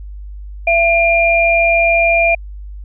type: tone pair together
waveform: sine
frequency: 673.5 / 2400 Hz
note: E5 / D7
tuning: +37 / +37 cents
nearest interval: octave + minor seventh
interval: 2200 cents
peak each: -12 dBFS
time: 0.67-2.35 s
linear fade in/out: 5 ms
effects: added 50 Hz sine -27 dBFS peak until 2.84 s